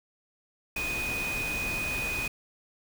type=tone in noise; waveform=sine; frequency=2489 Hz; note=D#7; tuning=in tune; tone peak=-30 dBFS; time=0.76-2.28 s; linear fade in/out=5 ms; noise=pink; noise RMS=-36 dBFS; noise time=0.76-2.28 s; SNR=+3 dB; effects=none